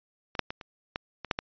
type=clicks; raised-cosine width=0.3 ms; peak=-23 / -7 / -18 / -26 / -14 / -21 / -9 / -13 dBFS; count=8; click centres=0.352 / 0.393 / 0.505 / 0.612 / 0.959 / 1.247 / 1.312 / 1.389 s; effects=resampled to 11025 Hz